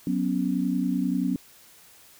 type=chord; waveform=sine; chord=F# suspended fourth; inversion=none; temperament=equal; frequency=185 / 246.9 / 277.2 Hz; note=F#3 / B3 / C#4; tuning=0 / 0 / 0 cents; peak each=-27 dBFS; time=0.07-1.36 s; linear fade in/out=2 ms; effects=white hiss -53 dBFS RMS until 2.19 s